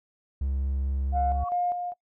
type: tone with vibrato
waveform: triangle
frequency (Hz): 67.8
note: C#2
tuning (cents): -38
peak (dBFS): -23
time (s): 0.41-1.44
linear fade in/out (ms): 5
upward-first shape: sine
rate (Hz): 4.4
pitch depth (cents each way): 9
type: tone with tremolo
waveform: sine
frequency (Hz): 710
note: F5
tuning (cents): +28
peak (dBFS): -23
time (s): 1.12-1.94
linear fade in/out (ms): 50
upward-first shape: square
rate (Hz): 2.5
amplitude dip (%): 50
type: tone with exponential growth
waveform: sine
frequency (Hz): 1122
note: C#6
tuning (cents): +21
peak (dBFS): -30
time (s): 1.31-1.49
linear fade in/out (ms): 5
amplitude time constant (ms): 39
effects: noise-tail reverb RT60 0.1 s tail -22 dB re dry + tanh soft clip ceiling -14 dBFS